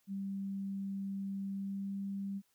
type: tone with pitch glide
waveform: sine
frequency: 196 to 197.25 Hz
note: G3 to G3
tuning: 0 to +11 cents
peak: -36 dBFS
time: 0.07-2.42 s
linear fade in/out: 50 ms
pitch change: +11 cents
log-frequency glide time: 1.5-1.96 s
effects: white hiss -75 dBFS RMS until 2.54 s